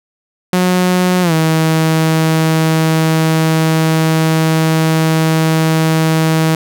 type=tone with pitch glide; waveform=sawtooth; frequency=181.6 to 159.93 Hz; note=F#3 to D#3; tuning=-32 to +48 cents; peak=-6 dBFS; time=0.53-6.55 s; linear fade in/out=2 ms; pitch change=-220 cents; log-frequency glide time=1.22-1.33 s; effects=none